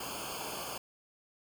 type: noise with comb filter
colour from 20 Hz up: pink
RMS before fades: -40 dBFS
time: 0-0.78 s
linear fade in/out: 5 ms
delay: 0.52 ms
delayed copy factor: -1
effects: none